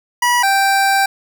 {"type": "tone pair in turn", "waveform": "25% pulse", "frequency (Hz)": [971, 783.8], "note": ["B5", "G5"], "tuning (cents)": [-30, 0], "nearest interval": "major third", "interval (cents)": 370, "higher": "first", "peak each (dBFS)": -8, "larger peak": "neither", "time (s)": [[0.22, 0.43], [0.43, 1.06]], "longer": "second", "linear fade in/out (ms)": 5, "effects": []}